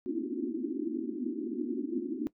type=band-pass noise; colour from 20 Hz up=white; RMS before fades=-34 dBFS; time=0.06-2.27 s; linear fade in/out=0 ms; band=230 to 360 Hz; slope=96 dB/octave; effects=noise-tail reverb RT60 0.1 s tail -19 dB re dry